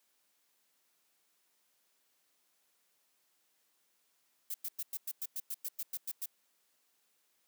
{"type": "noise bursts", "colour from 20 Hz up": "violet", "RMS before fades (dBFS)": -38, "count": 13, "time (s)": [4.5, 6.259], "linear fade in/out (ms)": 5, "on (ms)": 43, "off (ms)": 100, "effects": ["white hiss -75 dBFS RMS until 7.47 s", "high-pass 200 Hz 12 dB/octave"]}